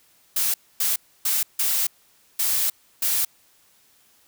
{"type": "noise bursts at uneven times", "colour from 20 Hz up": "blue", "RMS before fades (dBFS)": -22, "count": 6, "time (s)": [[0.36, 0.54], [0.8, 0.96], [1.25, 1.43], [1.59, 1.87], [2.39, 2.7], [3.02, 3.25]], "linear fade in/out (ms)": 5, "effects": ["white hiss -59 dBFS RMS until 4.27 s"]}